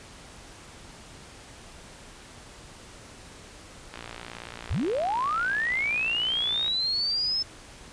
click train, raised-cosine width 0.3 ms, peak -22 dBFS, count 161, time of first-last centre 3.94-6.68 s, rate 58.4 Hz
sine linear sweep, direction up, 41.56 to 5274 Hz, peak -24 dBFS, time 4.7-7.43 s, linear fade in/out 10 ms
effects pink hiss -47 dBFS RMS until 7.92 s + resampled to 22050 Hz

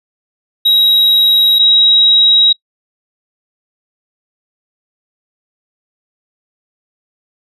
triangle / sine tone pair in turn, 3830 / 3830 Hz, A#7 / A#7, +46 / +46 cents, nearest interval unison, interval 0 cents, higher neither, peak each -5 dBFS, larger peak neither, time 0.65-1.59 / 1.59-2.53 s, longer neither, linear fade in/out 10 ms, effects noise-tail reverb RT60 0.1 s tail -24 dB re dry + resampled to 32000 Hz

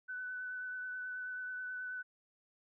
sine tone with vibrato, 1500 Hz, F#6, 23 cents sharp, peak -39 dBFS, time 0.08-2.03 s, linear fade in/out 20 ms, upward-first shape triangle, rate 9.3 Hz, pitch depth 19 cents each way, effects none

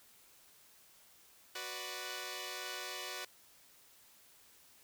5% pulse chord, B minor, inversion second, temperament equal, 370 / 493.9 / 587.3 Hz, F#4 / B4 / D5, 0 / 0 / 0 cents, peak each -34 dBFS, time 1.55-3.25 s, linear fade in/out 5 ms, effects white hiss -63 dBFS RMS until 4.83 s

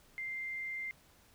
sine tone, 2093 Hz, C7, in tune, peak -37 dBFS, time 0.18-0.91 s, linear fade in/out 0 ms, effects pink hiss -64 dBFS RMS until 1.34 s

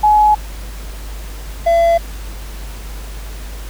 sine / triangle tone pair in turn, 846 / 675.2 Hz, G#5 / E5, +32 / +41 cents, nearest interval major third, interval 391 cents, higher first, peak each -7 dBFS, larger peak neither, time 0.03-0.35 / 1.66-1.98 s, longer neither, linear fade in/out 10 ms, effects added 50 Hz sine -26 dBFS peak until 3.69 s + pink hiss -36 dBFS RMS until 3.69 s

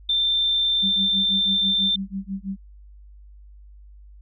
sine tone, 3571 Hz, A7, 25 cents sharp, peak -18 dBFS, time 0.09-1.96 s, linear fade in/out 5 ms
sine tone with tremolo, 194.2 Hz, G3, 16 cents flat, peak -24 dBFS, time 0.82-2.57 s, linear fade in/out 20 ms, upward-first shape sine, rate 6.1 Hz, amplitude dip 100%
effects added 50 Hz sine -43 dBFS peak until 4.21 s

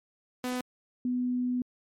sawtooth / sine tone pair in turn, 250.5 / 248.5 Hz, B3 / B3, +25 / +11 cents, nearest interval unison, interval 14 cents, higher first, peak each -26 dBFS, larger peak neither, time 0.44-0.61 / 1.05-1.62 s, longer second, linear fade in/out 2 ms, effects MP3 64 kbps

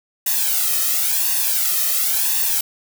blue noise with flanger, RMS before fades -19 dBFS, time 0.26-2.61 s, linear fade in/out 5 ms, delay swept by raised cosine 1.1 to 1.61 ms, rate 0.95 Hz, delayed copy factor +0.9, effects none

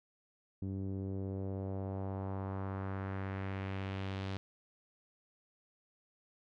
sawtooth tone with low-pass filter sweep, 96.5 Hz, G2, 27 cents flat, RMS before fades -39 dBFS, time 0.62-4.37 s, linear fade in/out 0 ms, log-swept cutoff 280 to 4000 Hz, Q 1.6, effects none

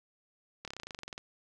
slowing click train, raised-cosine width 0.2 ms, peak -24 dBFS, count 15, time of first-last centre 0.65-1.179 s, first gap 27 ms, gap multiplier 1.05, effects none

